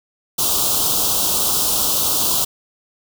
white band-stop noise, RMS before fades -18 dBFS, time 0.38-2.45 s, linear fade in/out 10 ms, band 1300 to 3000 Hz, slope 48 dB/octave, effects none

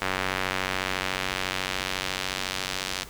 square tone with band-pass filter sweep, 47 Hz, F#1, 28 cents sharp, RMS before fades -30 dBFS, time 0.01-3.04 s, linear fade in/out 10 ms, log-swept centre 1900 to 4400 Hz, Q 0.91, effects pink hiss -45 dBFS RMS until 3.09 s

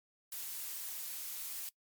blue noise, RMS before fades -42 dBFS, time 0.32-1.69 s, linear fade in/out 2 ms, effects noise-tail reverb RT60 0.1 s tail -22 dB re dry + MP3 96 kbps

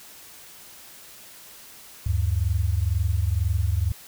sine tone pair together, 75.95 / 98 Hz, D#2 / G2, -41 / 0 cents, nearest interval major third, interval 441 cents, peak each -23 dBFS, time 2.06-3.92 s, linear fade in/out 5 ms, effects white hiss -46 dBFS RMS until 4.07 s

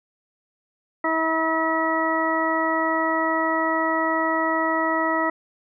harmonic tone, 322.4 Hz, E4, 38 cents flat, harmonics 1 / 2 / 3 / 4 / 6, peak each -26 / -26 / -26 / -26 / -26 dBFS, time 1.04-5.3 s, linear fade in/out 5 ms, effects none

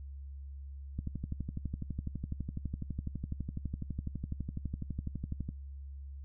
click train, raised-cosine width 5 ms, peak -24 dBFS, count 55, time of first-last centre 0.99-5.49 s, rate 12 Hz, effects noise-tail reverb RT60 0.1 s tail -21 dB re dry + added 69 Hz sine -42 dBFS peak until 6.24 s

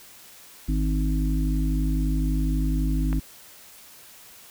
harmonic tone, 51.91 Hz, G#1, in tune, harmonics 1 / 3 / 5 / 6, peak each -22 / -29 / -29 / -33 dBFS, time 0.68-3.2 s, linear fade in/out 10 ms
click, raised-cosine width 0.5 ms, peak -20 dBFS, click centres 3.129 s
effects white hiss -48 dBFS RMS until 4.5 s

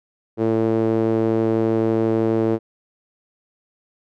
sawtooth tone with band-pass filter, 112.1 Hz, A2, 33 cents sharp, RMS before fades -19 dBFS, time 0.37-2.59 s, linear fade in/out 50 ms, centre 390 Hz, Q 2.5, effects none

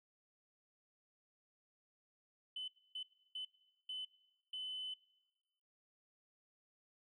sine tone bursts at uneven times, 3024 Hz, F#7, 37 cents sharp, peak -40 dBFS, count 5, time 2.56-2.68 / 2.95-3.03 / 3.35-3.45 / 3.89-4.05 / 4.53-4.94 s, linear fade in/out 5 ms, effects noise-tail reverb RT60 1.0 s tail -19 dB re dry + tanh soft clip ceiling -37 dBFS

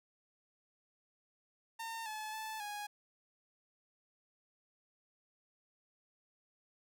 sawtooth tone with pitch steps, 909 / 861 / 874 / 828 Hz, A#5 / A5 / A5 / G#5, -44 / -38 / -12 / -5 cents, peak -37 dBFS, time 1.79-2.87 s, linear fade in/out 10 ms, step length 270 ms, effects none

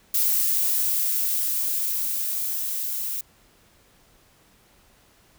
violet noise with level ramp, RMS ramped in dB -21 to -29 dBFS, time 0.14-3.21 s, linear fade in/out 5 ms, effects pink hiss -58 dBFS RMS until 5.38 s

